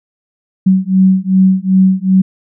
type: beating tone pair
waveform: sine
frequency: 187.5 / 190.1 Hz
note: F#3 / F#3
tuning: +23 / +47 cents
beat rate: 2.6 Hz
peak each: -10 dBFS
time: 0.66-2.22 s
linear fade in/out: 10 ms
effects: none